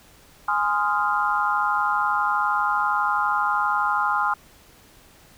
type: chord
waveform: sine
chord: F minor seventh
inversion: first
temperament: equal with one note detuned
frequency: 830.6 / 1034.5 / 1244.5 / 1396.9 Hz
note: Ab5 / C6 / Eb6 / F6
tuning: 0 / -20 / 0 / 0 cents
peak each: -25 dBFS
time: 0.48-4.34 s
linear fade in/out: 5 ms
effects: pink hiss -52 dBFS RMS until 5.37 s